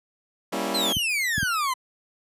15% pulse chord, G diminished seventh, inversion none, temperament equal with one note detuned, 196 / 236.3 / 277.2 / 329.6 Hz, G3 / Bb3 / Db4 / Fb4, 0 / +24 / 0 / 0 cents, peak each -25 dBFS, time 0.52-0.93 s, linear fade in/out 10 ms
40% pulse exponential sweep, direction down, 4233 to 999 Hz, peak -22 dBFS, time 0.74-1.74 s, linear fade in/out 10 ms
clicks, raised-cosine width 5 ms, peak -15 dBFS, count 3, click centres 0.968 / 1.38 / 1.429 s
effects high-pass 80 Hz 12 dB/octave + resampled to 32000 Hz

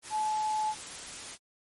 sine tone in noise, 860 Hz, A5, 40 cents flat, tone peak -27 dBFS, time 0.1-0.75 s, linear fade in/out 50 ms, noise white, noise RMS -42 dBFS, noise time 0.02-1.38 s, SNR +12 dB, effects MP3 48 kbps

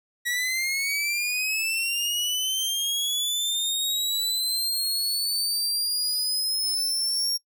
sawtooth linear sweep, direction up, 1915 to 5570 Hz, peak -21 dBFS, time 0.25-7.38 s, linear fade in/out 20 ms, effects noise-tail reverb RT60 0.1 s tail -24 dB re dry

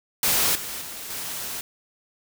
white noise with level steps, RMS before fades -21 / -33 / -36 / -32 dBFS, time 0.23-1.61 s, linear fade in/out 2 ms, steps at 0.55 / 0.81 / 1.1 s, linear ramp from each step 5 ms, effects none

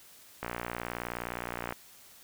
click train, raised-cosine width 0.5 ms, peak -19 dBFS, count 78, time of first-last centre 0.43-1.724 s, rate 59.5 Hz, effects white hiss -55 dBFS RMS until 2.23 s

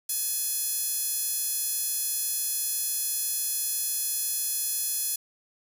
10% pulse tone with high-pass filter, 846 Hz, G#5, 32 cents sharp, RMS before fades -29 dBFS, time 0.09-5.16 s, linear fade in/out 5 ms, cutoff 8700 Hz, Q 4.9, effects 9-bit

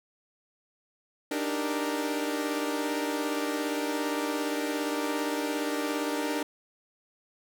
sawtooth chord, Eb major seventh, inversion third, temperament equal, 293.7 / 311.1 / 392 / 466.2 Hz, D4 / Eb4 / G4 / Bb4, 0 / 0 / 0 / 0 cents, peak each -27 / -32 / -33 / -31 dBFS, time 1.31-6.43 s, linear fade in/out 5 ms, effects none

